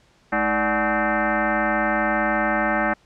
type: tone with frequency modulation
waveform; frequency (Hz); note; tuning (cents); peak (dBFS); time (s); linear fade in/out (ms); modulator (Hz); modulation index
sine; 481.6; B4; -44; -18; 0.32-2.94; 10; 267; 5.4
effects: pink hiss -58 dBFS RMS until 3.05 s + low-pass 6000 Hz 12 dB/octave

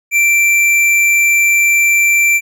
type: tone with tanh clipping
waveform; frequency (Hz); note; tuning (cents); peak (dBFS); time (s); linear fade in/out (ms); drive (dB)
triangle; 2349; D7; 0; -10; 0.11-2.41; 50; 18
effects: none

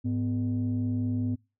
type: tone pair together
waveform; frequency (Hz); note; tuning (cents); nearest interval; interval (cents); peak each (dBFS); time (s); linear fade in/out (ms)
sine; 105.11 / 250; G#2 / B3; +21 / +21; octave + minor third; 1500; -27; 0.04-1.36; 20
effects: noise-tail reverb RT60 0.3 s tail -26 dB re dry + tanh soft clip ceiling -21 dBFS

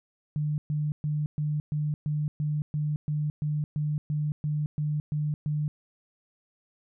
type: tone bursts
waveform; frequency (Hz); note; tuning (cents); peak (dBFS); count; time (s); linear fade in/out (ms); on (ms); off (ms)
sine; 150; D3; +37; -25; 16; 0.36-5.68; 0; 220; 120
effects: none

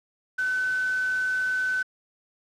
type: tone in noise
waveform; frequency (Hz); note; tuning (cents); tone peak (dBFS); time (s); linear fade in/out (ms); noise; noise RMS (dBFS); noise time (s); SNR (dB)
sine; 1514; F#6; +39; -23; 0.38-1.83; 10; white; -41; 0.38-1.83; +15
effects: low-pass 6000 Hz 12 dB/octave

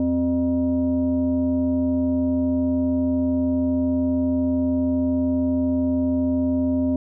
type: tone with frequency modulation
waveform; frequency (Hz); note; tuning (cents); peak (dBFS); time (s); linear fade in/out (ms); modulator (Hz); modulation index
sine; 261.6; C4; 0; -18; 0-6.96; 2; 344; 0.59
effects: none

